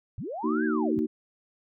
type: linear two-way sweep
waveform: sine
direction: up then down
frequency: 76.6 to 1665 to 76.6 Hz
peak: -32 dBFS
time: 0.18-0.99 s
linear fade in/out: 0 ms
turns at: 0.65 s
type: chord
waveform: sine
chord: D# minor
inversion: second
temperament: equal with one note detuned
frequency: 233.1 / 311.1 / 376.9 Hz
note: A#3 / D#4 / F#4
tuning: 0 / 0 / +32 cents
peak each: -28 / -27 / -30 dBFS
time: 0.43-1.07 s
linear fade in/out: 20 ms
effects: none